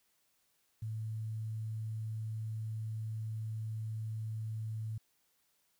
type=tone with quantisation; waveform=sine; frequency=110 Hz; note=A2; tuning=in tune; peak=-36 dBFS; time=0.82-4.98 s; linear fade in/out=5 ms; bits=11; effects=white hiss -75 dBFS RMS until 5.79 s